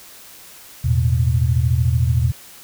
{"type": "chord", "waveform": "sine", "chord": "E suspended fourth", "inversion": "none", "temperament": "equal", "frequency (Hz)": [82.41, 110, 123.47], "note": ["E2", "A2", "B2"], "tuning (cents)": [0, 0, 0], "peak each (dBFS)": [-18, -21, -17], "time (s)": [0.84, 2.32], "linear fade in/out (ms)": 10, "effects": ["white hiss -42 dBFS RMS until 2.63 s"]}